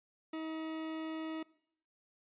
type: tone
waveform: 40% pulse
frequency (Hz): 318.4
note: D#4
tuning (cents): +40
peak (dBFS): -37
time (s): 0.33-1.43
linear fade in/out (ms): 5
effects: noise-tail reverb RT60 0.7 s tail -21 dB re dry + resampled to 8000 Hz